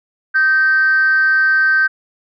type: tone with frequency modulation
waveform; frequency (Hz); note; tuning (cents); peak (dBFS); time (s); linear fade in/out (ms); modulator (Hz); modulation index
sine; 1554; G6; -16; -9; 0.34-1.88; 20; 297; 0.3
effects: tanh soft clip ceiling -6 dBFS